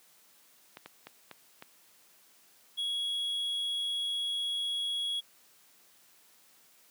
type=clicks; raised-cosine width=0.3 ms; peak=-28 dBFS; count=5; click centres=0.771 / 0.86 / 1.07 / 1.313 / 1.624 s
type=tone; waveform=triangle; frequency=3332 Hz; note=G#7; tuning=5 cents sharp; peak=-29 dBFS; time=2.77-5.21 s; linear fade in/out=20 ms
effects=white hiss -62 dBFS RMS until 6.9 s + high-pass 150 Hz 12 dB/octave